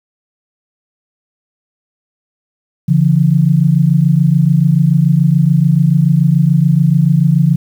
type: tone pair together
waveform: sine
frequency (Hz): 142.45 / 169.4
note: C#3 / E3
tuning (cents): +48 / +48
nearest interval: minor third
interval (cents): 300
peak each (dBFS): -10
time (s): 2.88-7.56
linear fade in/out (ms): 10
effects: 7-bit